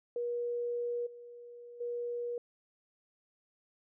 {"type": "tone with level steps", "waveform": "sine", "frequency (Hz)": 479.4, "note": "A#4", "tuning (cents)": 48, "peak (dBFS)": [-32, -47, -34], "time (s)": [0.16, 2.38], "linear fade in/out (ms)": 2, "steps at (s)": [1.06, 1.8], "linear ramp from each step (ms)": 10, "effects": []}